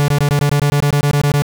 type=tone bursts; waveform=45% pulse; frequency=144.5 Hz; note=D3; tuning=28 cents flat; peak=-11 dBFS; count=14; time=0-1.421 s; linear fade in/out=0 ms; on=82 ms; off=21 ms; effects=none